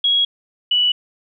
sine tone pair in turn, 3315 / 2953 Hz, G#7 / F#7, -4 / -4 cents, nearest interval major second, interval 200 cents, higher first, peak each -13 dBFS, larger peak neither, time 0.04-0.25 / 0.71-0.92 s, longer neither, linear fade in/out 5 ms, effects none

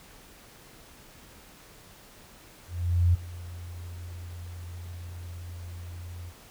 sine tone with ADSR envelope, 87.31 Hz, F2, in tune, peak -17 dBFS, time 2.67-6.33 s, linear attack 470 ms, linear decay 15 ms, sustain -20 dB, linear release 51 ms, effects pink hiss -52 dBFS RMS until 6.5 s

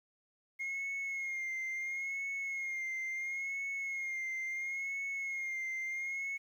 sine tone with vibrato, 2144 Hz, C7, 42 cents sharp, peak -33 dBFS, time 0.59-6.38 s, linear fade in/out 20 ms, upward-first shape sine, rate 0.73 Hz, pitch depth 47 cents each way, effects tanh soft clip ceiling -34 dBFS + 11-bit

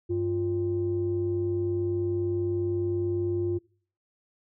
sine tone pair together, 98 / 349.2 Hz, G2 / F4, 0 / 0 cents, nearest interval octave + minor seventh, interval 2200 cents, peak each -30 / -25 dBFS, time 0.09-3.59 s, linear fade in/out 20 ms, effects noise-tail reverb RT60 0.5 s tail -24 dB re dry + tanh soft clip ceiling -18 dBFS

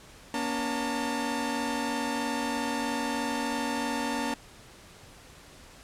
sawtooth tone cluster, 239.2 / 282.3 / 900 Hz, A#3 / C#4 / A5, +45 / +32 / +39 cents, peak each -29 dBFS, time 0.34-4.34 s, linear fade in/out 2 ms, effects pink hiss -51 dBFS RMS until 5.83 s + low-pass 10000 Hz 12 dB/octave

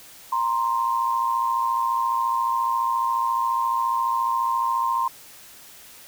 sine tone pair together, 934.6 / 1049 Hz, A#5 / C6, +4 / +4 cents, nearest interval major second, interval 200 cents, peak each -24 / -22 dBFS, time 0.32-5.08 s, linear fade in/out 5 ms, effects white hiss -46 dBFS RMS until 6.07 s

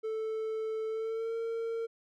triangle tone with pitch glide, 440 to 456.8 Hz, A4 to A#4, 0 to -35 cents, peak -30 dBFS, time 0.03-1.87 s, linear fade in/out 20 ms, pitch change +65 cents, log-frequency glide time 0.88-1.35 s, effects none

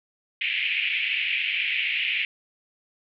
pink band-pass noise, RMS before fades -26 dBFS, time 0.41-2.25 s, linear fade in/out 2 ms, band 2200 to 2900 Hz, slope 48 dB/octave, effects none

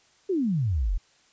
sine exponential sweep, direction down, 410 to 36.71 Hz, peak -22 dBFS, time 0.29-0.98 s, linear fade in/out 10 ms, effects white hiss -61 dBFS RMS until 1.32 s + resampled to 16000 Hz

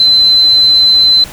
sine tone, 4054 Hz, B7, 45 cents sharp, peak -4 dBFS, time 0-1.24 s, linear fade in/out 2 ms, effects pink hiss -30 dBFS RMS until 1.32 s

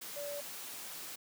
sine tone in noise, 577 Hz, D5, 31 cents flat, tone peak -39 dBFS, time 0.16-0.41 s, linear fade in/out 10 ms, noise white, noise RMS -45 dBFS, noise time 0.01-1.16 s, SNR +3 dB, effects high-pass 150 Hz 12 dB/octave

